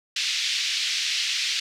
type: band-pass noise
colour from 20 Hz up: white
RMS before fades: -26 dBFS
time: 0.16-1.6 s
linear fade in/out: 5 ms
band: 2200 to 5100 Hz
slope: 24 dB/octave
effects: none

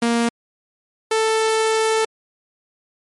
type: tone pair in turn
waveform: sawtooth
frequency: 234.1 / 441.9 Hz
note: A#3 / A4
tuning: +8 / +7 cents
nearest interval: major seventh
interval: 1099 cents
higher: second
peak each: -12 dBFS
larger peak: neither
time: 0.02-0.29 / 1.11-2.05 s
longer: second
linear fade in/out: 5 ms
effects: MP3 48 kbps

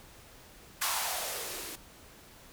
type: noise with band-pass filter sweep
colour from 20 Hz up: violet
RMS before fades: -35 dBFS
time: 0.81-1.76 s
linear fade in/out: 10 ms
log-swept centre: 1100 to 290 Hz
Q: 3.4
effects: pink hiss -54 dBFS RMS until 2.52 s

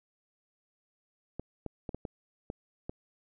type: clicks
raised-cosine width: 2 ms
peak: -23 dBFS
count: 7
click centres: 1.396 / 1.663 / 1.892 / 1.946 / 2.052 / 2.501 / 2.895 s
effects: none

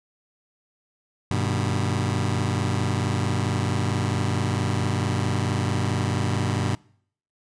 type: chord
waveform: sawtooth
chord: G augmented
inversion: none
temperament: just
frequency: 98 / 122.5 / 153.12 Hz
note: G2 / B2 / D#3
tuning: 0 / -14 / -27 cents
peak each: -21 / -22 / -26 dBFS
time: 1.31-6.75 s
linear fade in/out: 0 ms
effects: noise-tail reverb RT60 0.6 s tail -24 dB re dry + resampled to 22050 Hz

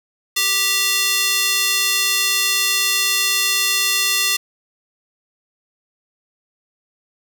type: tone with high-pass filter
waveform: square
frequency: 392 Hz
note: G4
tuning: in tune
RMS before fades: -18 dBFS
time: 0.36-4.37 s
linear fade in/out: 10 ms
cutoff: 3000 Hz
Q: 1
effects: 7-bit

